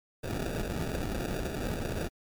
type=noise with sample-and-hold; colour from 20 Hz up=pink; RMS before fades=-33 dBFS; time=0.23-2.09 s; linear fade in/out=20 ms; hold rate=1050 Hz; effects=MP3 96 kbps